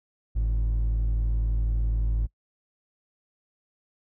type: tone pair together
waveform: triangle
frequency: 52.03 / 110 Hz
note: G#1 / A2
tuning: +4 / 0 cents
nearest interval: octave + minor second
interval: 1296 cents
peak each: -19 / -31 dBFS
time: 0.35-2.27 s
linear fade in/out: 20 ms
effects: noise-tail reverb RT60 0.1 s tail -24 dB re dry + tanh soft clip ceiling -17 dBFS